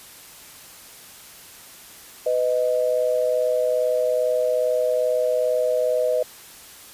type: tone pair together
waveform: sine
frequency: 499.9 / 622.3 Hz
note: B4 / D#5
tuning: +21 / 0 cents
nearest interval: major third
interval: 379 cents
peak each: -21 dBFS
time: 2.26-6.23 s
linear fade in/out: 5 ms
effects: white hiss -44 dBFS RMS until 6.93 s + resampled to 32000 Hz